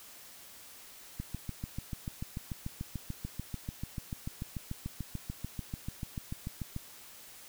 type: click train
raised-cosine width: 5 ms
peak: -24 dBFS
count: 39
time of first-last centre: 1.2-6.764 s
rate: 6.83 Hz
effects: white hiss -52 dBFS RMS until 7.48 s